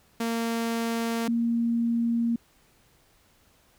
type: tone pair in turn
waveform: sawtooth / sine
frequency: 230 / 233.2 Hz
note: A#3 / A#3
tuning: -23 / +1 cents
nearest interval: unison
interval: 24 cents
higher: second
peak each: -22 dBFS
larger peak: neither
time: 0.2-1.28 / 1.28-2.36 s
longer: neither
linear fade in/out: 5 ms
effects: pink hiss -62 dBFS RMS until 3.78 s